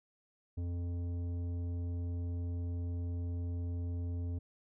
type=tone with tanh clipping; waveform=sine; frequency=87 Hz; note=F2; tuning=6 cents flat; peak=-36 dBFS; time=0.57-4.39 s; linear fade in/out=10 ms; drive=11 dB; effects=none